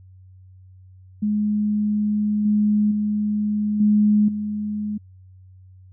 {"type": "tone with level steps", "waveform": "sine", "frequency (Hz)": 209.7, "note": "G#3", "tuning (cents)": 17, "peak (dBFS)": [-18, -15, -19, -13, -23], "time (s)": [1.22, 4.98], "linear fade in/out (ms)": 10, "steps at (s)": [2.45, 2.91, 3.8, 4.28], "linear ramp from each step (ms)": 5, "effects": ["added 93 Hz sine -44 dBFS peak until 5.92 s"]}